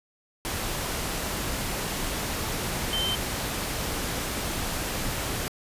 sine tone in noise, 3100 Hz, G7, 20 cents flat, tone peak -26 dBFS, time 2.93-3.15 s, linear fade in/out 0 ms, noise pink, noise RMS -30 dBFS, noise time 0.45-5.48 s, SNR +1 dB, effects resampled to 32000 Hz

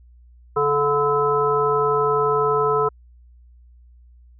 harmonic tone, 144.7 Hz, D3, 25 cents flat, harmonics 1 / 3 / 5 / 7 / 9, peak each -31 / -19 / -29 / -23 / -22 dBFS, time 0.56-2.89 s, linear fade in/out 10 ms, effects added 60 Hz sine -46 dBFS peak until 4.39 s

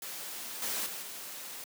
white noise with level steps, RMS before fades -41 / -34 / -40 / -43 dBFS, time 0.02-1.64 s, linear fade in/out 2 ms, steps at 0.62 / 0.86 / 1.02 s, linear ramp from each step 2 ms, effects high-pass 200 Hz 12 dB/octave

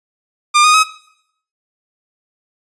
sawtooth tone with pitch steps, 1200 / 1235.9 / 1272.8 Hz, D6 / D#6 / D#6, +37 / -12 / +39 cents, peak -4 dBFS, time 0.54-0.84 s, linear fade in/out 20 ms, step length 100 ms, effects noise-tail reverb RT60 0.7 s tail -19 dB re dry + resampled to 22050 Hz

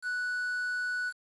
triangle tone with quantisation, 1480 Hz, F#6, in tune, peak -28 dBFS, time 0.02-1.13 s, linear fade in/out 50 ms, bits 8, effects resampled to 24000 Hz

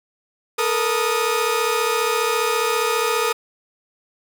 sawtooth tone cluster, 440.6 / 475.4 / 1239 Hz, A4 / A#4 / D#6, +2 / +34 / -8 cents, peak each -19 dBFS, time 0.58-3.33 s, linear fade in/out 10 ms, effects none

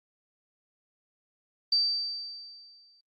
sine tone with exponential decay, 4650 Hz, D8, 18 cents flat, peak -20 dBFS, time 1.72-3.01 s, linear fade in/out 5 ms, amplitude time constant 280 ms, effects Opus 32 kbps

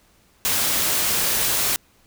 white noise, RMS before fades -21 dBFS, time 0.45-1.76 s, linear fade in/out 0 ms, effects pink hiss -58 dBFS RMS until 2.06 s

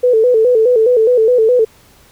sine tone with vibrato, 468.7 Hz, A#4, 9 cents sharp, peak -7 dBFS, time 0.03-1.65 s, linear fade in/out 10 ms, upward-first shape square, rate 4.8 Hz, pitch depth 100 cents each way, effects pink hiss -47 dBFS RMS until 2.11 s

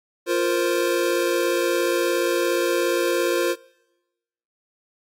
square chord, F suspended fourth, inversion none, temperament equal, 349.2 / 466.2 / 523.3 Hz, F4 / Bb4 / C5, 0 / 0 / 0 cents, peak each -23 / -26 / -25 dBFS, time 0.26-3.56 s, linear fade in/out 50 ms, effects noise-tail reverb RT60 1.0 s tail -24 dB re dry + AAC 48 kbps

